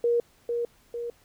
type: tone with echo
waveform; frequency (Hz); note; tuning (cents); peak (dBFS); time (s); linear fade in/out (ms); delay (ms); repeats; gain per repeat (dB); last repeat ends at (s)
sine; 473.4; A#4; +27; -20; 0.04-0.2; 2; 450; 2; -5; 1.1
effects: pink hiss -61 dBFS RMS until 1.24 s